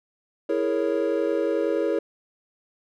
triangle chord, A# half-diminished seventh, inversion second, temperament equal, 329.6 / 415.3 / 466.2 / 554.4 Hz, E4 / G#4 / A#4 / C#5, 0 / 0 / 0 / 0 cents, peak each -25 dBFS, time 0.49-1.99 s, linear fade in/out 5 ms, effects none

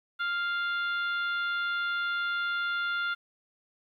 harmonic tone, 698.5 Hz, F5, in tune, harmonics 2 / 3 / 4 / 5 / 6, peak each -28 / -44 / -43 / -39 / -50 dBFS, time 0.19-3.15 s, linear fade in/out 20 ms, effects 11-bit

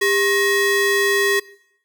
square ring-modulated tone, 740 Hz, F#5, in tune, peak -13 dBFS, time 0.01-1.4 s, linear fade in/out 10 ms, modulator 1140 Hz, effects noise-tail reverb RT60 0.7 s tail -21 dB re dry

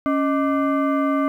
sine tone with frequency modulation, 277.2 Hz, C#4, in tune, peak -17 dBFS, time 0.06-1.28 s, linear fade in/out 0 ms, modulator 899 Hz, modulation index 0.95, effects 9-bit

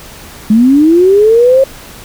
sine linear sweep, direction up, 207.7 to 545 Hz, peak -3 dBFS, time 0.5-1.64 s, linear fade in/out 5 ms, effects pink hiss -32 dBFS RMS until 2.04 s

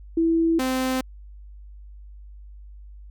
sine / sawtooth tone pair in turn, 329.6 / 259.1 Hz, E4 / C4, 0 / -17 cents, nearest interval major third, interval 417 cents, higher first, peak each -17 / -18 dBFS, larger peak first, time 0.17-0.59 / 0.59-1.01 s, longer neither, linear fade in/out 5 ms, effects added 50 Hz sine -40 dBFS peak until 3.1 s

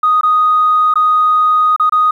sine tone with dropouts, 1244.5 Hz, D#6, in tune, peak -7 dBFS, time 0.03-2.11 s, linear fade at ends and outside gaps 5 ms, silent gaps 0.211-0.232 / 0.94-0.956 / 1.763-1.797 / 1.896-1.922 s, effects tanh soft clip ceiling -3 dBFS + 8-bit

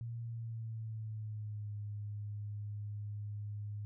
sine tone with pitch glide, 116.54 to 103.83 Hz, A#2 to G#2, 0 to 0 cents, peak -39 dBFS, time 0.01-3.85 s, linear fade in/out 0 ms, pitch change -200 cents, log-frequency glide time 0.2-1.72 s, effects none

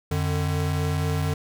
square tone pair together, 89.1 / 149.85 Hz, F2 / D3, +35 / +35 cents, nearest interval major sixth, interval 900 cents, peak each -26 dBFS, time 0.11-1.34 s, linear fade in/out 5 ms, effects none

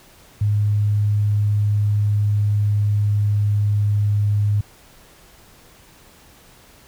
sine tone with pitch glide, 104 to 103.34 Hz, G#2 to G#2, +3 to -8 cents, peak -15 dBFS, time 0.41-4.61 s, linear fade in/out 5 ms, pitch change -11 cents, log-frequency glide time 0.86-4.03 s, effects pink hiss -49 dBFS RMS until 6.87 s

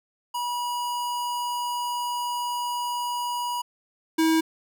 square tone pair in turn, 969 / 322 Hz, B5 / E4, -33 / -41 cents, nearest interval octave + perfect fifth, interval 1908 cents, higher first, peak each -27 / -19 dBFS, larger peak second, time 0.34-3.62 / 4.18-4.41 s, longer first, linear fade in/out 10 ms, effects none

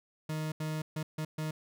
40% pulse tone bursts at uneven times, 155.56 Hz, D#3, in tune, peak -32 dBFS, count 5, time 0.29-0.52 / 0.6-0.82 / 0.96-1.03 / 1.18-1.25 / 1.38-1.51 s, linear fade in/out 5 ms, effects none

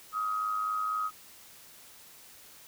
sine tone with amplitude modulation, 1262 Hz, D#6, 24 cents sharp, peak -26 dBFS, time 0.12-1.11 s, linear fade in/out 50 ms, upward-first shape sine, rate 104 Hz, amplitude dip 55%, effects white hiss -53 dBFS RMS until 2.67 s

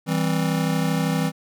square chord, C major, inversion first, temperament just, 163.52 / 196.22 / 261.6 Hz, E3 / G3 / C4, -14 / +2 / 0 cents, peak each -23 / -27 / -27 dBFS, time 0.06-1.32 s, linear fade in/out 50 ms, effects none

